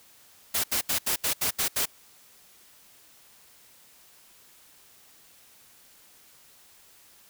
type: noise bursts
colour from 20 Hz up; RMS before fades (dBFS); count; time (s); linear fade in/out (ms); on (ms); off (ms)
white; -26; 8; 0.54-1.857; 10; 99; 75
effects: white hiss -56 dBFS RMS until 7.29 s